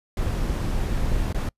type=noise with dropouts; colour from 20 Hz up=brown; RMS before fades=-24 dBFS; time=0.17-1.49 s; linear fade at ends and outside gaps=2 ms; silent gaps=1.327-1.345 s; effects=noise-tail reverb RT60 0.1 s tail -26 dB re dry + resampled to 32000 Hz